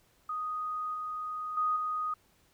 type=tone with level steps; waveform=sine; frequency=1244.5 Hz; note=D#6; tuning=in tune; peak=-32 / -34 / -26 / -30 dBFS; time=0.29-2.14 s; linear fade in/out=5 ms; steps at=0.94 / 1.57 / 1.76 s; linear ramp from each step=5 ms; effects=pink hiss -67 dBFS RMS until 2.53 s